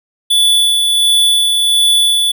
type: tone with tremolo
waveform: square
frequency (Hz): 3457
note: A7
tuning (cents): -31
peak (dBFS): -8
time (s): 0.3-2.32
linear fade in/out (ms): 10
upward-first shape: sine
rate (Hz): 1.4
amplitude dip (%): 30
effects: none